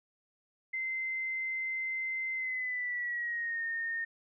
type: tone with pitch glide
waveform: sine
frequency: 2072 to 1835.3 Hz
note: C7 to A#6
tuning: -17 to -27 cents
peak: -32 dBFS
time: 0.73-4.05 s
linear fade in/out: 10 ms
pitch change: -210 cents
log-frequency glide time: 2.34-3.63 s
effects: none